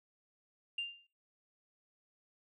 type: tone with exponential decay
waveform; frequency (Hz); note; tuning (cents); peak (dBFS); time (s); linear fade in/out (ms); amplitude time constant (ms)
sine; 2794; F7; 0; -31; 0.78-1.07; 5; 62
effects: noise-tail reverb RT60 0.5 s tail -20 dB re dry + tanh soft clip ceiling -29 dBFS

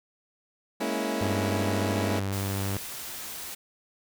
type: chord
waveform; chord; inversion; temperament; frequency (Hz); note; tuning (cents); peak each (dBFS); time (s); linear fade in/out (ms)
20% pulse; A# half-diminished seventh; third; equal with one note detuned; 209.6 / 233.1 / 277.2 / 329.6; G#3 / A#3 / C#4 / E4; +16 / 0 / 0 / 0; -28; 0.8-2.2; 10
type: tone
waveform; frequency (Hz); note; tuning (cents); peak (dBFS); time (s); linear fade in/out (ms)
sawtooth; 98; G2; 0; -24; 1.21-2.77; 0
type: noise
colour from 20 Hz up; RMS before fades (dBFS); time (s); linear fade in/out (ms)
white; -38; 2.32-3.55; 10
effects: none

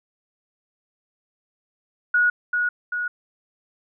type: tone with echo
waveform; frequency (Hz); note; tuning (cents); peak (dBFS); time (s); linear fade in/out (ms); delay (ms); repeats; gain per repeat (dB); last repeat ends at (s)
sine; 1455; F#6; -29; -15; 2.14-2.3; 5; 390; 2; -4; 3.08
effects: none

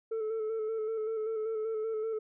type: tone with vibrato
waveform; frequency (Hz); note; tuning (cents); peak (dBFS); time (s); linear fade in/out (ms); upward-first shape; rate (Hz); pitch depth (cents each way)
sine; 440; A4; 0; -28; 0.11-2.19; 10; square; 5.2; 29
effects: tanh soft clip ceiling -30 dBFS

